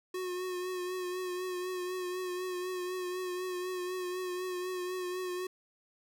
square tone with vibrato, 364.3 Hz, F#4, 27 cents flat, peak -35 dBFS, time 0.14-5.47 s, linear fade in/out 5 ms, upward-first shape triangle, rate 4 Hz, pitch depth 38 cents each way, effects none

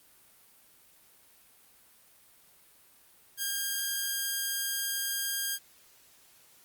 5% pulse tone, 1613 Hz, G6, 49 cents sharp, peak -19 dBFS, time 3.37-5.59 s, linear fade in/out 50 ms, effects white hiss -60 dBFS RMS until 6.64 s + Opus 32 kbps

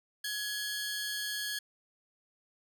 sawtooth tone cluster, 1679 / 3175 / 4401 Hz, G#6 / G7 / C#8, +18 / +21 / -13 cents, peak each -33 / -39 / -36 dBFS, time 0.24-1.59 s, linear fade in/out 5 ms, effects none

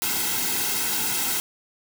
white noise with comb filter, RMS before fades -25 dBFS, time 0.02-1.4 s, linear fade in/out 0 ms, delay 1.7 ms, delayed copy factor -0.75, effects none

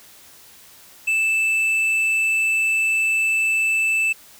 sine tone with tanh clipping, 2638 Hz, E7, 1 cent sharp, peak -18 dBFS, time 1.07-4.13 s, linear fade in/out 10 ms, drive 6 dB, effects white hiss -47 dBFS RMS until 4.39 s

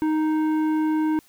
sine tone with tanh clipping, 311.1 Hz, D#4, in tune, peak -21 dBFS, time 0.02-1.19 s, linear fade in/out 0 ms, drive 11 dB, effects white hiss -57 dBFS RMS until 1.28 s

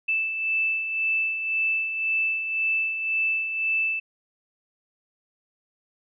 sine beating tone pair, 2637 / 2638.9 Hz, E7 / E7, 0 / +1 cents, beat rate 1.9 Hz, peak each -32 / -23 dBFS, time 0.08-4 s, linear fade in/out 10 ms, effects none

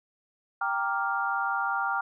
sine chord, G minor seventh, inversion none, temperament equal with one note detuned, 787.2 / 932.3 / 1174.7 / 1396.9 Hz, G5 / Bb5 / D6 / F6, +7 / 0 / 0 / 0 cents, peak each -31 / -33 / -33 / -29 dBFS, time 0.61-2.01 s, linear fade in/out 5 ms, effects none

